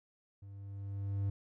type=tone with level ramp; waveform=triangle; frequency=99.3 Hz; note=G2; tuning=23 cents sharp; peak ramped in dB=-46 to -28 dBFS; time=0.42-1.3 s; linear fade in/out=5 ms; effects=none